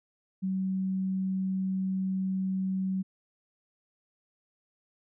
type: tone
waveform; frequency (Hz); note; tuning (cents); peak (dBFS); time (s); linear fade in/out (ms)
sine; 189.4; F#3; +41; -27; 0.42-3.03; 20
effects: none